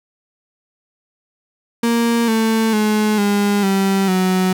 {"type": "tone with pitch steps", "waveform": "35% pulse", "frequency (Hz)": [233.3, 222.9, 213, 203.5, 194.38, 185.71], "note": ["A#3", "A3", "G#3", "G#3", "G3", "F#3"], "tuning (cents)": [2, 23, 44, -35, -14, 7], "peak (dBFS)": -12, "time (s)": [1.83, 4.53], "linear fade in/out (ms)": 5, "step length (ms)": 450, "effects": []}